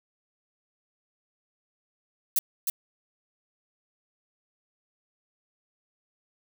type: noise with echo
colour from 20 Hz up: violet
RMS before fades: -23 dBFS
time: 2.36-2.39 s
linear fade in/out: 2 ms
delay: 310 ms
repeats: 1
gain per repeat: -4 dB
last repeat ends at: 2.7 s
effects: none